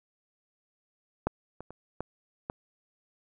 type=clicks; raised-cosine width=1 ms; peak=-12 / -27 / -30 / -19 / -19 dBFS; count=5; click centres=1.27 / 1.606 / 1.706 / 2.006 / 2.499 s; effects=none